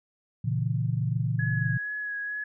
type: chord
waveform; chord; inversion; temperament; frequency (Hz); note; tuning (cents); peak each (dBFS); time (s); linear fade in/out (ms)
sine; A# diminished; none; equal; 116.54 / 138.59 / 164.81; A#2 / C#3 / E3; 0 / 0 / 0; -27 / -29 / -31; 0.44-1.78; 10
type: tone with vibrato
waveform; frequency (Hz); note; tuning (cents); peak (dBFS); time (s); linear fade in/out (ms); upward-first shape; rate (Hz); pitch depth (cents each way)
sine; 1677; G#6; +16; -30; 1.39-2.44; 5; sine; 2.2; 19
effects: none